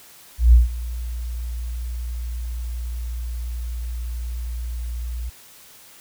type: tone with ADSR envelope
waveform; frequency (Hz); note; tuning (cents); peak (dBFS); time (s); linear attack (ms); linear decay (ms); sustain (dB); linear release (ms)
sine; 59.3; A#1; +30; -6; 0.38-5.3; 150; 150; -19; 13
effects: white hiss -47 dBFS RMS until 6 s